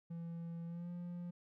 triangle tone with pitch glide, 168.1 to 175.04 Hz, E3 to F3, +34 to +4 cents, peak -40 dBFS, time 0.1-1.31 s, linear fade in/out 10 ms, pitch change +70 cents, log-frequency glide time 0.66-0.9 s, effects none

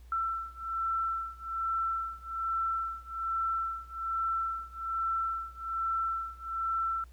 sine beating tone pair, 1338 / 1339.2 Hz, E6 / E6, +25 / +27 cents, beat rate 1.2 Hz, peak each -33 / -34 dBFS, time 0.12-7.04 s, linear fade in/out 2 ms, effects added 60 Hz sine -49 dBFS peak until 7.12 s + pink hiss -66 dBFS RMS until 7.12 s

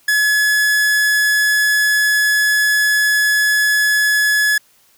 45% pulse tone, 1701 Hz, G#6, 41 cents sharp, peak -12 dBFS, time 0.08-4.58 s, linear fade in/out 5 ms, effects white hiss -54 dBFS RMS until 4.97 s

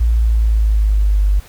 sine exponential sweep, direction down, 57.7 to 49 Hz, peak -10 dBFS, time 0-1.4 s, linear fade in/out 10 ms, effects pink hiss -43 dBFS RMS until 1.48 s

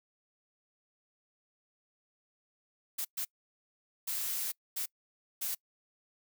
blue noise bursts at uneven times, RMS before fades -35 dBFS, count 5, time 2.98-3.05 / 3.17-3.25 / 4.07-4.52 / 4.76-4.86 / 5.41-5.55 s, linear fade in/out 10 ms, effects noise-tail reverb RT60 0.1 s tail -25 dB re dry

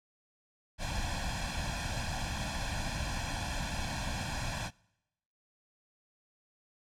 pink noise with comb filter, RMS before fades -35 dBFS, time 0.78-4.71 s, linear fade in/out 50 ms, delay 1.2 ms, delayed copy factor +0.9, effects noise-tail reverb RT60 0.9 s tail -25 dB re dry + low-pass 7000 Hz 12 dB/octave

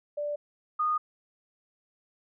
sine tone pair in turn, 587.3 / 1230.9 Hz, D5 / D#6, 0 / -19 cents, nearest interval octave + minor second, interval 1281 cents, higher second, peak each -29 / -24 dBFS, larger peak second, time 0.17-0.36 / 0.79-0.98 s, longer neither, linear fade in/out 10 ms, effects none

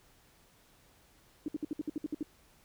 sine tone bursts, 302.3 Hz, D#4, 50 cents flat, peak -31 dBFS, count 10, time 1.46-2.229 s, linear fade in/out 2 ms, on 22 ms, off 61 ms, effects pink hiss -64 dBFS RMS until 2.64 s

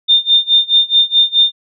sine tone with tremolo, 3617 Hz, A7, 47 cents sharp, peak -5 dBFS, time 0.08-1.52 s, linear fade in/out 20 ms, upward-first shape sine, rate 4.7 Hz, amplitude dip 95%, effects none

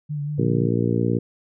sine tone with vibrato, 146.83 Hz, D3, in tune, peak -24 dBFS, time 0.09-0.69 s, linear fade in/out 20 ms, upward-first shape triangle, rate 5.6 Hz, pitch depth 43 cents each way
harmonic tone, 58.4 Hz, A#1, 4 cents sharp, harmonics 2 / 3 / 4 / 5 / 6 / 7 / 8, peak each -23 / -25 / -26 / -27 / -28 / -28 / -29 dBFS, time 0.38-1.19 s, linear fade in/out 10 ms
effects none

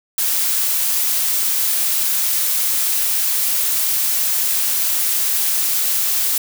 blue noise, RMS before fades -18 dBFS, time 0.18-6.38 s, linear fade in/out 2 ms, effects none

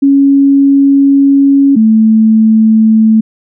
sine tone pair in turn, 277.2 / 220 Hz, C#4 / A3, 0 / 0 cents, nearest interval major third, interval 400 cents, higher first, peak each -3 dBFS, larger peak neither, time 0.02-1.76 / 1.76-3.21 s, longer first, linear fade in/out 10 ms, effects none

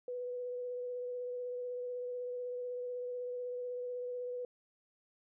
sine tone with vibrato, 493.9 Hz, B4, in tune, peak -37 dBFS, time 0.08-4.45 s, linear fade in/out 2 ms, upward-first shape sine, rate 16 Hz, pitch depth 14 cents each way, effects none

